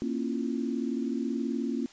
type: tone cluster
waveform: sine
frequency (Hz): 234.5 / 273.3 / 327 / 347.9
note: A#3 / C#4 / E4 / F4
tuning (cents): +11 / -24 / -14 / -7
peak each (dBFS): -31 / -32 / -39 / -37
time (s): 0.02-1.86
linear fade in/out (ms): 0
effects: white hiss -54 dBFS RMS until 1.92 s + resampled to 16000 Hz